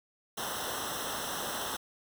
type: noise with comb filter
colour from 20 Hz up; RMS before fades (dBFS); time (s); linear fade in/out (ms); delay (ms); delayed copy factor
pink; -36; 0.37-1.77; 10; 0.43; -0.95
effects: none